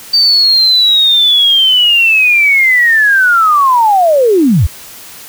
sine linear sweep, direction down, 4635 to 60 Hz, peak -5 dBFS, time 0.13-4.67 s, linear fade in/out 10 ms, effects white hiss -32 dBFS RMS until 5.28 s

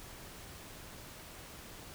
silence, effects pink hiss -50 dBFS RMS until 1.94 s

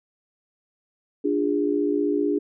sine chord, D diminished, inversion none, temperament equal with one note detuned, 293.7 / 349.2 / 408.9 Hz, D4 / F4 / Ab4, 0 / 0 / -27 cents, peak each -23 / -27 / -24 dBFS, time 1.24-2.39 s, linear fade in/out 10 ms, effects none

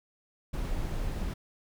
brown noise, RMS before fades -32 dBFS, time 0.53-1.34 s, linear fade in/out 10 ms, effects none

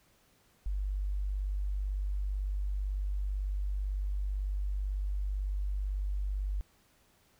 sine tone, 49 Hz, G1, in tune, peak -30 dBFS, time 0.66-6.61 s, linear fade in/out 0 ms, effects pink hiss -67 dBFS RMS until 7.39 s

